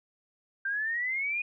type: exponential sweep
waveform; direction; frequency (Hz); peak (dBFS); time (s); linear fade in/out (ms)
sine; up; 1568 to 2479; -28; 0.65-1.42; 5
effects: none

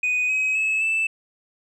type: tone with pitch steps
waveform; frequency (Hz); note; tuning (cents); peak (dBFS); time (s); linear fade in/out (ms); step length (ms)
sine; 2489 / 2538 / 2589 / 2640; D#7 / D#7 / E7 / E7; 0 / +34 / -32 / +2; -17; 0.03-1.07; 5; 260
effects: tanh soft clip ceiling -18 dBFS

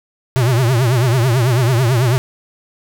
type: tone with vibrato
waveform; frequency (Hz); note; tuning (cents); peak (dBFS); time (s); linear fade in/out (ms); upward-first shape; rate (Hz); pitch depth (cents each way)
square; 123.47; B2; 0; -12; 0.36-2.18; 0; triangle; 9.1; 190
effects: none

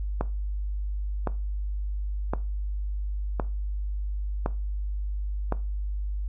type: click train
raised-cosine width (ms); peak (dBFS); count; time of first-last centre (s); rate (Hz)
1; -12; 6; 0.21-5.523; 0.941
effects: noise-tail reverb RT60 0.3 s tail -17 dB re dry + added 50 Hz sine -27 dBFS peak until 6.28 s

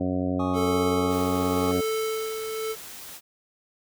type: harmonic tone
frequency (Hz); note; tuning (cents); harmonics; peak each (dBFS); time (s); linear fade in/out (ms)
91.4; F#2; -21; 1 / 2 / 3 / 4 / 5 / 6 / 7 / 8; -32 / -31 / -26 / -37 / -38 / -34 / -36 / -40; 0-1.81; 10
type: chord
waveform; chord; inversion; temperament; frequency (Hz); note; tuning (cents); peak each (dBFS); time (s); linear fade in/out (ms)
triangle; Ab suspended fourth; none; equal; 830.6 / 1108.7 / 1244.5; Ab5 / Db6 / Eb6; 0 / 0 / 0; -32 / -33 / -33; 0.39-1.72; 10
type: tone with tremolo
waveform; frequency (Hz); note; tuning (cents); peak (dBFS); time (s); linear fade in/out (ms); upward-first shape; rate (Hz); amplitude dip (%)
square; 440; A4; 0; -25; 0.53-2.76; 50; sine; 0.92; 50
type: noise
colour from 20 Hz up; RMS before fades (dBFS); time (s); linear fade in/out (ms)
white; -41; 1.08-3.21; 50
effects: none

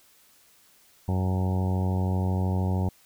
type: harmonic tone with a mistuned harmonic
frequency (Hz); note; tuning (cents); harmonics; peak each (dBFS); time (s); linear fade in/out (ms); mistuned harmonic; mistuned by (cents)
93; F#2; +9; 1 / 2 / 3 / 4 / 5 / 6 / 7 / 8 / 9 / 10; -24 / -29 / -38 / -38 / -41 / -42 / -44 / -41 / -41 / -43; 1.08-2.89; 5; 10; -19
effects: white hiss -59 dBFS RMS until 3.05 s

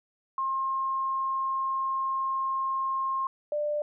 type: tone pair in turn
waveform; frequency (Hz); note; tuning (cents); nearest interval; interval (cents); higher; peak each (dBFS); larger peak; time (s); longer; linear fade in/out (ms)
sine; 1067 / 593.7; C6 / D5; +34 / +19; minor seventh; 1015; first; -26; neither; 0.38-3.27 / 3.52-3.82; first; 2
effects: none

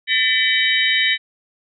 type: tone cluster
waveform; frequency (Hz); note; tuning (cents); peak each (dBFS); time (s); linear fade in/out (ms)
sine; 1788 / 2007 / 2300 / 3056 / 3790; A6 / B6 / D7 / G7 / A#7; +27 / +27 / -37 / -45 / +28; -21; 0.07-1.18; 50
effects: none

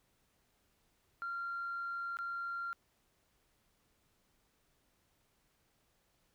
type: tone with dropouts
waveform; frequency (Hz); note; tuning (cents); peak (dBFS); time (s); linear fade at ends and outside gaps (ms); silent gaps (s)
sine; 1383; F6; -17; -36; 1.22-2.73; 0; 2.17-2.188
effects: tanh soft clip ceiling -33 dBFS + pink hiss -75 dBFS RMS until 6.34 s

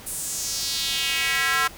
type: tone with high-pass filter sweep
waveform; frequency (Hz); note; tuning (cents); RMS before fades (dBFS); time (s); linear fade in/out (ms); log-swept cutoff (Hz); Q
square; 149.1; D3; +27; -25; 0.06-1.68; 10; 10000 to 1300; 2.3
effects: pink hiss -43 dBFS RMS until 1.77 s

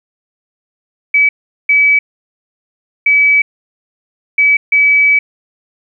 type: tone bursts at uneven times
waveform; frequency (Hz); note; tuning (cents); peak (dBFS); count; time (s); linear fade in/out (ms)
sine; 2288; D7; -46; -6; 5; 1.14-1.29 / 1.69-1.99 / 3.06-3.42 / 4.38-4.57 / 4.72-5.19; 5
effects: 8-bit

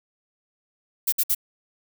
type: noise bursts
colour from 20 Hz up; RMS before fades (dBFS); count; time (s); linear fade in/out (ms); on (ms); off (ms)
violet; -21; 3; 1.07-1.348; 10; 54; 58
effects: none

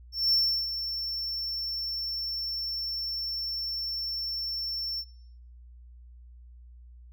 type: tone with ADSR envelope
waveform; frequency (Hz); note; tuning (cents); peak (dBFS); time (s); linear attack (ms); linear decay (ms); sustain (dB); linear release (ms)
triangle; 5410; E8; +44; -19; 0.12-5.05; 200; 350; -10; 56
effects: noise-tail reverb RT60 0.6 s tail -21 dB re dry + added 60 Hz sine -47 dBFS peak until 7.12 s

